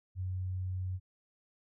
sine tone, 92.5 Hz, F#2, in tune, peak -33 dBFS, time 0.15-1 s, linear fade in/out 50 ms, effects none

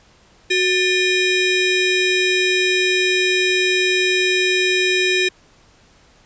25% pulse ring-modulated tone, 1400 Hz, F6, 4 cents sharp, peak -8 dBFS, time 0.5-5.29 s, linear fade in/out 10 ms, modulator 1030 Hz, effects pink hiss -52 dBFS RMS until 6.25 s + resampled to 16000 Hz

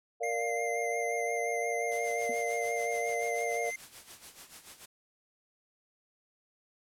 sine chord, Bb major, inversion none, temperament equal, 466.2 / 587.3 / 698.5 Hz, Bb4 / D5 / F5, 0 / 0 / 0 cents, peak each -34 / -37 / -34 dBFS, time 0.2-3.71 s, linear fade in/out 20 ms
square tone with vibrato, 2093 Hz, C7, in tune, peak -36 dBFS, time 0.23-3.76 s, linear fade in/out 5 ms, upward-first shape triangle, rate 5.7 Hz, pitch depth 30 cents each way
white noise with tremolo, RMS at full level -47 dBFS, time 1.91-4.86 s, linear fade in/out 10 ms, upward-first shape sine, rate 6.9 Hz, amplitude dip 70%
sine tone with exponential decay, 240.6 Hz, B3, 45 cents flat, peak -36 dBFS, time 2.29-2.38 s, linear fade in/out 5 ms, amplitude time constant 19 ms
effects low-pass 12000 Hz 12 dB/octave

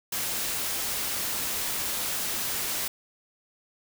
white noise, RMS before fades -30 dBFS, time 0.12-2.88 s, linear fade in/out 5 ms, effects none

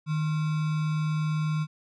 sine tone with sample-and-hold, 154.7 Hz, D#3, 10 cents flat, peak -24 dBFS, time 0.06-1.67 s, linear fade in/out 50 ms, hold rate 1225 Hz, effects low-pass 5000 Hz 12 dB/octave

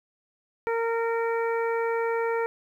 harmonic tone, 460 Hz, A#4, 23 cents flat, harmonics 1 / 2 / 3 / 4 / 5, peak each -25 / -31 / -35 / -37 / -39 dBFS, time 0.67-2.46 s, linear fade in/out 0 ms, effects 10-bit

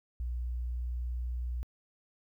sine tone with pitch glide, 60.5 to 60.89 Hz, B1 to B1, -35 to -24 cents, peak -31 dBFS, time 0.2-1.63 s, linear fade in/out 0 ms, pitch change +11 cents, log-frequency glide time 0.37-1.09 s, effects tanh soft clip ceiling -28 dBFS + 12-bit

